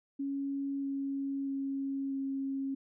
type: tone with pitch steps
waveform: sine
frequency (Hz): 277.2 / 275.3 / 273.4 / 271.5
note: C#4 / C#4 / C#4 / C#4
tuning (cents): 0 / -12 / -24 / -36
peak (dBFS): -32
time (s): 0.19-2.75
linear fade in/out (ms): 10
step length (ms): 640
effects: none